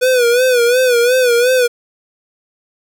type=tone with vibrato; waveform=square; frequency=492.5 Hz; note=B4; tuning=5 cents flat; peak=-10 dBFS; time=0.01-1.68 s; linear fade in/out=20 ms; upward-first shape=sine; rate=2.8 Hz; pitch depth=83 cents each way; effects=none